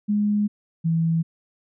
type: tone pair in turn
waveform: sine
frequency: 207.7 / 164.19 Hz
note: G#3 / E3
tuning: 0 / -7 cents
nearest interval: major third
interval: 407 cents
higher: first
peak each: -18 dBFS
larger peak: neither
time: 0.08-0.48 / 0.84-1.23 s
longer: first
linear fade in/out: 20 ms
effects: none